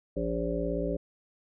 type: harmonic tone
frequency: 57.3 Hz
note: A#1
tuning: 29 cents flat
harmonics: 1 / 3 / 5 / 7 / 9 / 10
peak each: -35 / -35 / -35 / -35 / -35 / -35 dBFS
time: 0.16-0.97 s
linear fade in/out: 10 ms
effects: none

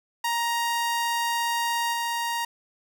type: tone with level steps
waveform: sawtooth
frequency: 937 Hz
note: A#5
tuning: 9 cents sharp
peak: -20 / -22 dBFS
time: 0.24-2.45 s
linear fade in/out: 5 ms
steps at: 1.92 s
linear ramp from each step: 20 ms
effects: none

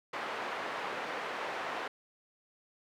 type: band-pass noise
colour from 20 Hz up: pink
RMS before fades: -38 dBFS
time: 0.13-1.88 s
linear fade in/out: 5 ms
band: 570 to 2000 Hz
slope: 12 dB/octave
effects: none

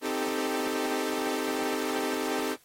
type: chord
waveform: sawtooth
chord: A half-diminished seventh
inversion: first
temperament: equal with one note detuned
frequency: 260.4 / 311.1 / 392 / 440 Hz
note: C4 / Eb4 / G4 / A4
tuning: -8 / 0 / 0 / 0 cents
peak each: -30 dBFS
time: 0.01-2.57 s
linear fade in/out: 50 ms
effects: white hiss -62 dBFS RMS until 2.64 s + AAC 48 kbps

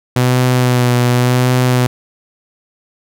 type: tone with vibrato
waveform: sawtooth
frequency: 124.5 Hz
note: B2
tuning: 14 cents sharp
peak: -6 dBFS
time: 0.16-1.87 s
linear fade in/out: 5 ms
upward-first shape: sine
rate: 0.89 Hz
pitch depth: 26 cents each way
effects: none

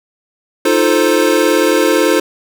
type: chord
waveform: square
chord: F dominant seventh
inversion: third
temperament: equal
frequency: 311.1 / 349.2 / 440 / 523.3 Hz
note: Eb4 / F4 / A4 / C5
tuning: 0 / 0 / 0 / 0 cents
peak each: -16 dBFS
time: 0.65-2.2 s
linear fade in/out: 5 ms
effects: none

